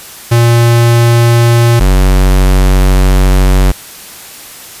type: tone pair in turn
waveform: square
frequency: 117.8 / 47.01 Hz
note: A#2 / F#1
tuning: +19 / +28 cents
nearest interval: octave + major third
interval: 1591 cents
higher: first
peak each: -5 dBFS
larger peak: neither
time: 0.31-1.8 / 1.8-3.72 s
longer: second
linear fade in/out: 10 ms
effects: white hiss -30 dBFS RMS until 4.8 s + resampled to 32000 Hz